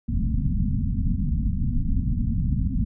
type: low-pass noise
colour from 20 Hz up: pink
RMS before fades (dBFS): -23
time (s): 0.08-2.85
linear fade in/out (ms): 10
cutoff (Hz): 260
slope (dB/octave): 96
effects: none